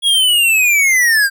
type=linear sweep; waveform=square; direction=down; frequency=3342 to 1563 Hz; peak=-10 dBFS; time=0.02-1.3 s; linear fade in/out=50 ms; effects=none